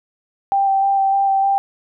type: tone with vibrato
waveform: sine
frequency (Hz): 784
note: G5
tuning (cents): 0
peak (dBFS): -13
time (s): 0.52-1.58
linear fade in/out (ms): 0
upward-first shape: square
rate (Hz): 3.3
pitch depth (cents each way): 11
effects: none